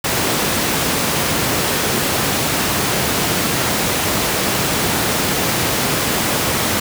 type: high-pass noise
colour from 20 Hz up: pink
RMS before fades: -18 dBFS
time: 0.04-6.8 s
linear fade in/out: 5 ms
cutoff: 110 Hz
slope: 12 dB/octave
effects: none